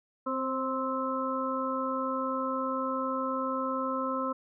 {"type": "harmonic tone with a mistuned harmonic", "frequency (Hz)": 261.6, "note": "C4", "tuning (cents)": 0, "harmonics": [1, 2, 4, 5], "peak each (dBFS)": [-34, -34, -34, -34], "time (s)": [0.26, 4.33], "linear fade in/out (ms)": 10, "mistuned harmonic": 2, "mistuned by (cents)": 20, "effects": []}